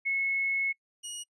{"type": "tone pair in turn", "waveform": ["sine", "5% pulse"], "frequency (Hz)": [2188, 2897], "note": ["C#7", "F#7"], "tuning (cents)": [-23, -37], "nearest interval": "perfect fourth", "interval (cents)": 486, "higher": "second", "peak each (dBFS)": -26, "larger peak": "neither", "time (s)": [[0.05, 0.73], [1.03, 1.24]], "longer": "first", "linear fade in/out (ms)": 20, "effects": ["noise-tail reverb RT60 0.1 s tail -26 dB re dry", "resampled to 24000 Hz"]}